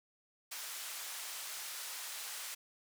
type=band-pass noise; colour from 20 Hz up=white; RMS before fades=-44 dBFS; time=0.51-2.55 s; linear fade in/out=10 ms; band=820 to 12000 Hz; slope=12 dB/octave; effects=none